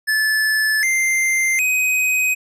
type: tone with pitch steps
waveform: square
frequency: 1738 / 2091 / 2515 Hz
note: A6 / C7 / D#7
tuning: -22 / -2 / +18 cents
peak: -16 dBFS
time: 0.07-2.35 s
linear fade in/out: 20 ms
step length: 760 ms
effects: resampled to 32000 Hz